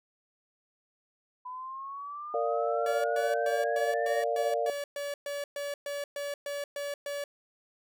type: exponential sweep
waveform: sine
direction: up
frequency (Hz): 995 to 1864.7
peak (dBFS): -37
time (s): 1.45-4.23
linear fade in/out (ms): 10
type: chord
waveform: sine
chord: Bb major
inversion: none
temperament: equal with one note detuned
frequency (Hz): 460.5 / 587.3 / 698.5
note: Bb4 / D5 / F5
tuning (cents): -21 / 0 / 0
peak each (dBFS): -31 / -31 / -31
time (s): 2.34-4.7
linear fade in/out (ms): 2
type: tone bursts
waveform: 45% pulse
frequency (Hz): 572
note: D5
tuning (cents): -46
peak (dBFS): -33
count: 15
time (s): 2.86-7.24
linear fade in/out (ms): 2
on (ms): 180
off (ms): 120
effects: none